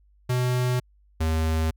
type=tone pair in turn; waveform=square; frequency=125.1 / 79.88 Hz; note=B2 / D#2; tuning=+23 / +46 cents; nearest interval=minor sixth; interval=777 cents; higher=first; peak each=-22 dBFS; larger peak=neither; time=0.29-0.8 / 1.2-1.71 s; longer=neither; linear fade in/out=10 ms; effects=added 50 Hz sine -56 dBFS peak until 1.76 s